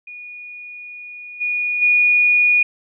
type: tone with level steps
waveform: sine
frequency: 2452 Hz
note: D#7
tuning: 26 cents flat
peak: -32 / -18 / -11 dBFS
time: 0.07-2.63 s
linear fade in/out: 5 ms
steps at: 1.4 / 1.81 s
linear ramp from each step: 20 ms
effects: none